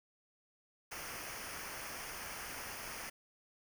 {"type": "noise with comb filter", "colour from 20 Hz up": "pink", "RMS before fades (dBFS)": -45, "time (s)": [0.91, 3.1], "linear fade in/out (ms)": 10, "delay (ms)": 0.26, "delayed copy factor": -0.7, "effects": []}